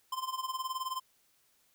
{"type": "tone with tremolo", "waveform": "square", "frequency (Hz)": 1039, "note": "C6", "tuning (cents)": -12, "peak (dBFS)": -32, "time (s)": [0.12, 1], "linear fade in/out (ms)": 5, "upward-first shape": "sine", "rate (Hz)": 19, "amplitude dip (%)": 80, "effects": ["white hiss -70 dBFS RMS until 1.74 s"]}